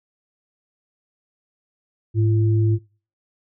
sine tone pair together, 107.09 / 340 Hz, A2 / F4, -46 / -46 cents, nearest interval octave + minor sixth, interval 2000 cents, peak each -15 / -25 dBFS, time 2.14-2.79 s, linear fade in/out 50 ms, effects noise-tail reverb RT60 0.4 s tail -25 dB re dry

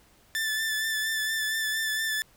sawtooth tone with vibrato, 1760 Hz, A6, in tune, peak -23 dBFS, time 0.35-2.22 s, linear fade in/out 0 ms, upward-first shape sine, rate 4.3 Hz, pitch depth 25 cents each way, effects pink hiss -60 dBFS RMS until 2.36 s

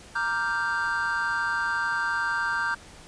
triangle chord, G minor seventh, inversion first, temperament equal, 932.3 / 1174.7 / 1396.9 / 1568 Hz, Bb5 / D6 / F6 / G6, 0 / 0 / 0 / 0 cents, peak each -30 / -31 / -30 / -25 dBFS, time 0.15-2.75 s, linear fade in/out 10 ms, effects pink hiss -48 dBFS RMS until 3.07 s + resampled to 22050 Hz

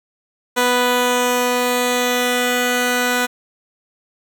10% pulse tone pair together, 246.9 / 493.9 Hz, B3 / B4, 0 / 0 cents, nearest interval octave, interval 1200 cents, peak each -10 dBFS, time 0.56-3.27 s, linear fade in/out 20 ms, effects none

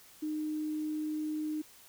sine tone with quantisation, 306.7 Hz, D#4, 25 cents flat, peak -32 dBFS, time 0.22-1.62 s, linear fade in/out 10 ms, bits 10, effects white hiss -57 dBFS RMS until 1.88 s

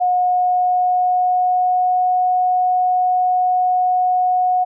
sine tone with pitch glide, 724 to 731.1 Hz, F#5 to F#5, -38 to -21 cents, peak -13 dBFS, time 0-4.65 s, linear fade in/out 20 ms, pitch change +17 cents, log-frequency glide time 0.11-2.09 s, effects none

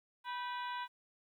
harmonic tone with a mistuned harmonic, 490 Hz, B4, 14 cents flat, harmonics 2 / 3 / 4 / 5 / 6 / 7 / 8, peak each -39 / -46 / -52 / -53 / -53 / -52 / -54 dBFS, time 0.24-0.88 s, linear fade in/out 50 ms, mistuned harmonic 3, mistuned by +84 cents, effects 12-bit

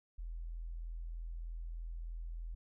sine tone, 41.62 Hz, E1, 17 cents sharp, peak -40 dBFS, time 0.18-2.55 s, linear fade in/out 10 ms, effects none

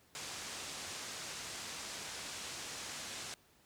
white low-pass noise, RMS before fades -45 dBFS, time 0.15-3.34 s, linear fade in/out 0 ms, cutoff 7900 Hz, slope 24 dB/octave, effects pink hiss -67 dBFS RMS until 3.65 s + high-pass 60 Hz 12 dB/octave

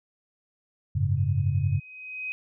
sine chord, F# suspended second, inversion none, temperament equal, 92.5 / 103.83 / 138.59 Hz, F#2 / G#2 / C#3, 0 / 0 / 0 cents, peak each -26 dBFS, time 0.95-1.8 s, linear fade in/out 10 ms
sine tone with exponential growth, 2518 Hz, D#7, 20 cents sharp, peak -28 dBFS, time 1.17-2.32 s, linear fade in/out 0 ms, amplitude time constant 250 ms
effects none

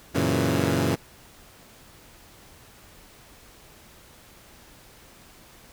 15% pulse chord, F# dominant seventh, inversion none, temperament equal, 92.5 / 116.54 / 138.59 / 164.81 Hz, F#2 / A#2 / C#3 / E3, 0 / 0 / 0 / 0 cents, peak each -21 dBFS, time 0.14-0.96 s, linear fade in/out 20 ms, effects pink hiss -51 dBFS RMS until 5.72 s

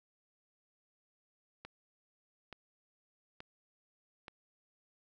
click train, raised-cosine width 0.3 ms, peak -30 dBFS, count 4, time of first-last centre 1.65-4.282 s, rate 1.14 Hz, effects none

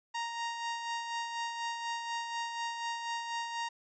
sawtooth tone with tremolo, 932.3 Hz, A#5, in tune, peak -29 dBFS, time 0.14-3.69 s, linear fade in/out 10 ms, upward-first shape sine, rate 4.1 Hz, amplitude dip 45%, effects resampled to 16000 Hz

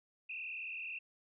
sine tone with frequency modulation, 2598 Hz, E7, 26 cents flat, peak -40 dBFS, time 0.29-0.99 s, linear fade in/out 10 ms, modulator 39.1 Hz, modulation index 3.6, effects none

